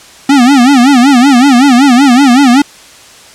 square tone with vibrato, 261.6 Hz, C4, in tune, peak -3 dBFS, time 0.29-2.62 s, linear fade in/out 5 ms, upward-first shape sine, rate 5.3 Hz, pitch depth 170 cents each way, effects white hiss -35 dBFS RMS until 3.34 s + low-pass 8000 Hz 12 dB/octave

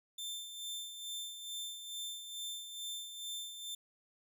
sawtooth tone with tremolo, 3560 Hz, A7, 20 cents sharp, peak -36 dBFS, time 0.18-3.75 s, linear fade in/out 5 ms, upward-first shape sine, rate 2.3 Hz, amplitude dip 55%, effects 12-bit

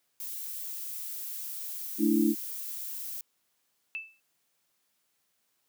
violet noise, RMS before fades -38 dBFS, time 0.2-3.21 s, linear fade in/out 2 ms
sine chord, A suspended fourth, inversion none, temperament equal, 220 / 293.7 / 329.6 Hz, A3 / D4 / E4, 0 / 0 / 0 cents, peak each -26 dBFS, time 1.98-2.35 s, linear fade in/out 50 ms
sine tone with exponential decay, 2637 Hz, E7, in tune, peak -30 dBFS, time 3.95-4.2 s, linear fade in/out 0 ms, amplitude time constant 53 ms
effects white hiss -75 dBFS RMS until 5.68 s + high-pass 100 Hz 12 dB/octave

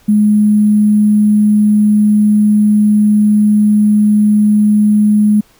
sine tone with sample-and-hold, 209.8 Hz, G#3, 18 cents sharp, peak -6 dBFS, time 0.08-5.41 s, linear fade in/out 10 ms, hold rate 11025 Hz, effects pink hiss -49 dBFS RMS until 5.59 s

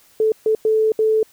sine tone bursts at uneven times, 437.2 Hz, A4, 11 cents flat, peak -13 dBFS, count 4, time 0.2-0.32 / 0.46-0.55 / 0.65-0.92 / 0.99-1.23 s, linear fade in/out 2 ms, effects white hiss -53 dBFS RMS until 1.32 s

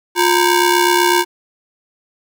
sawtooth ring-modulated tone, 640 Hz, D#5, 49 cents sharp, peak -4 dBFS, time 0.15-1.25 s, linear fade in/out 50 ms, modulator 286 Hz, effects none

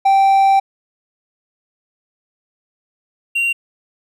triangle tone pair in turn, 781 / 2760 Hz, G5 / F7, -7 / -21 cents, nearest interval octave + minor seventh, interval 2186 cents, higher second, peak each -7 / -13 dBFS, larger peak first, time 0.05-0.6 / 3.35-3.53 s, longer first, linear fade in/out 10 ms, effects none

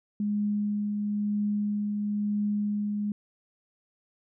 sine tone with tremolo, 207.2 Hz, G#3, 4 cents flat, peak -24 dBFS, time 0.2-3.12 s, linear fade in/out 2 ms, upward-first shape triangle, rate 1 Hz, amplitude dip 30%, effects none

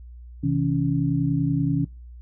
sine tone cluster, 132.1 / 162.6 / 279.5 Hz, C3 / E3 / C#4, +17 / -23 / +14 cents, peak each -24 dBFS, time 0.43-1.85 s, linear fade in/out 10 ms, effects noise-tail reverb RT60 0.3 s tail -23 dB re dry + added 60 Hz sine -39 dBFS peak until 2.21 s

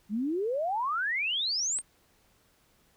sine exponential sweep, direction up, 196 to 8870 Hz, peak -27 dBFS, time 0.09-1.82 s, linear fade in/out 50 ms
click, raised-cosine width 0.2 ms, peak -26 dBFS, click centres 1.787 s
effects pink hiss -66 dBFS RMS until 2.96 s

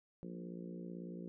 harmonic tone with a mistuned harmonic, 58.27 Hz, A#1, in tune, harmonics 3 / 4 / 5 / 6 / 7 / 8 / 9, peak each -46 / -52 / -54 / -52 / -57 / -57 / -59 dBFS, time 0.23-1.28 s, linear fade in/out 0 ms, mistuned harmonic 3, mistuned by +28 cents, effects none

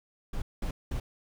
brown noise bursts, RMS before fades -32 dBFS, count 3, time 0.33-1 s, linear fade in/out 5 ms, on 90 ms, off 200 ms, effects none

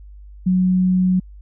sine tone, 184.1 Hz, F#3, 8 cents flat, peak -13 dBFS, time 0.46-1.2 s, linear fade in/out 10 ms, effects added 50 Hz sine -37 dBFS peak until 1.41 s

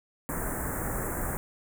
pink band-stop noise, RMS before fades -32 dBFS, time 0.29-1.37 s, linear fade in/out 0 ms, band 1900 to 7600 Hz, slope 48 dB/octave, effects none

